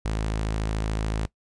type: tone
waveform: sawtooth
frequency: 53.7 Hz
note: A1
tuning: 41 cents flat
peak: -21 dBFS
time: 0.05-1.26 s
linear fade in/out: 5 ms
effects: noise-tail reverb RT60 0.1 s tail -20 dB re dry + resampled to 22050 Hz